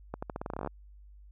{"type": "accelerating click train", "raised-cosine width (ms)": 1, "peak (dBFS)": -21, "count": 15, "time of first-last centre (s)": [0.14, 0.674], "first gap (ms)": 85, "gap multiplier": 0.86, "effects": ["added 50 Hz sine -50 dBFS peak until 1.31 s"]}